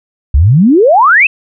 sine exponential sweep, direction up, 61.74 to 2705 Hz, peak -3 dBFS, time 0.34-1.27 s, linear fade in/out 5 ms, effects none

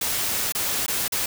white noise with dropouts, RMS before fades -25 dBFS, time 0.01-1.26 s, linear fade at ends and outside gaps 5 ms, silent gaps 0.523-0.549 / 0.864-0.88 / 1.081-1.121 s, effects none

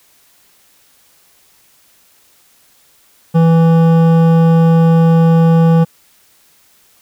triangle tone with hard clipping, 164.81 Hz, E3, in tune, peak -8 dBFS, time 3.34-5.85 s, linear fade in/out 20 ms, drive 16 dB, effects white hiss -51 dBFS RMS until 7.01 s

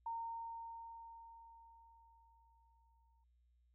sine tone with exponential decay, 919 Hz, A#5, 25 cents flat, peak -39 dBFS, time 0.06-3.24 s, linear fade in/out 5 ms, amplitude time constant 690 ms, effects added 60 Hz sine -70 dBFS peak until 3.74 s

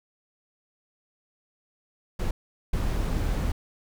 brown noise bursts at uneven times, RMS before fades -26 dBFS, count 2, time 2.19-2.31 / 2.73-3.52 s, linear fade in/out 5 ms, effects none

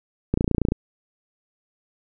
click train, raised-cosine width 3 ms, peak -7 dBFS, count 12, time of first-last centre 0.34-0.721 s, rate 28.9 Hz, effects none

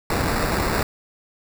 pink noise with sample-and-hold, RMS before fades -22 dBFS, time 0.1-0.83 s, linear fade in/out 2 ms, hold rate 3150 Hz, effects none

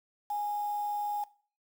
sine tone with quantisation, 827 Hz, G#5, 8 cents flat, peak -30 dBFS, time 0.3-1.24 s, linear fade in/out 5 ms, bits 8, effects noise-tail reverb RT60 0.4 s tail -18 dB re dry

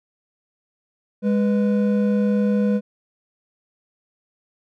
triangle tone pair together, 206.2 / 493.9 Hz, G#3 / B4, -12 / 0 cents, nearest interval octave + minor third, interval 1512 cents, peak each -15 / -22 dBFS, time 1.22-2.81 s, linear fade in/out 50 ms, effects none

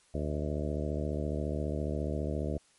harmonic tone with a mistuned harmonic, 74.6 Hz, D2, 28 cents sharp, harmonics 1 / 2 / 3 / 4 / 5 / 6 / 7 / 8 / 9, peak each -34 / -37 / -39 / -40 / -41 / -42 / -42 / -43 / -44 dBFS, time 0.14-2.58 s, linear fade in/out 5 ms, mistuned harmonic 9, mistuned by -58 cents, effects white hiss -65 dBFS RMS until 2.78 s + MP3 48 kbps

